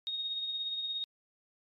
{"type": "tone with tremolo", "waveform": "sine", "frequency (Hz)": 3729, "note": "A#7", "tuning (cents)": 0, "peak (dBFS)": -31, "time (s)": [0.07, 1.04], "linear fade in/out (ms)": 0, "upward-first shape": "triangle", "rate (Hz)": 17, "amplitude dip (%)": 45, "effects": ["MP3 64 kbps"]}